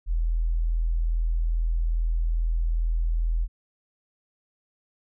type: tone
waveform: sine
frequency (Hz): 41.2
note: E1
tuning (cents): 0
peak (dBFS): -21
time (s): 0.06-3.48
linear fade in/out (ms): 50
effects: none